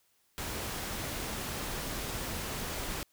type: noise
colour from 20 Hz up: pink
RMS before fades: -37 dBFS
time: 0.38-3.03 s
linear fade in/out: 0 ms
effects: white hiss -71 dBFS RMS until 3.12 s